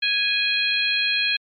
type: harmonic tone with a mistuned harmonic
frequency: 830.6 Hz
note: G#5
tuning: in tune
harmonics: 2 / 3 / 4 / 5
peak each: -27 / -22 / -25 / -25 dBFS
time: 0.02-1.37 s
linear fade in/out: 10 ms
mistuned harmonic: 4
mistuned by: -18 cents
effects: MP3 48 kbps